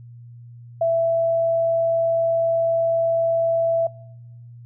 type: tone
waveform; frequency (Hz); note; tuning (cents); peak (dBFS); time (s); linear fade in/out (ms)
sine; 664; E5; +12; -16; 0.81-3.87; 5
effects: noise-tail reverb RT60 1.0 s tail -26 dB re dry + added 119 Hz sine -39 dBFS peak until 4.65 s